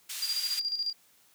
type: band-pass noise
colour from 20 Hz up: pink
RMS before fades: -38 dBFS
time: 0.09-0.6 s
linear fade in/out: 10 ms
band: 3200 to 16000 Hz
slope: 12 dB/octave
type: tone with tremolo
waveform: sine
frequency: 4783 Hz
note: D8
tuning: 31 cents sharp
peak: -27 dBFS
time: 0.22-0.93 s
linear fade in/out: 5 ms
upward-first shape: square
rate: 14 Hz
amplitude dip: 60%
effects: white hiss -63 dBFS RMS until 1.34 s + high-pass 80 Hz 12 dB/octave